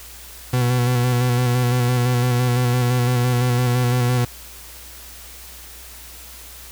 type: tone with vibrato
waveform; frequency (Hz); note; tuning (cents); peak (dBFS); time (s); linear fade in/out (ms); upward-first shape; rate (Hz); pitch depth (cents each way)
40% pulse; 123.47; B2; 0; -15; 0.53-4.25; 5; square; 5.9; 27
effects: added 60 Hz sine -43 dBFS peak until 6.71 s + white hiss -40 dBFS RMS until 6.71 s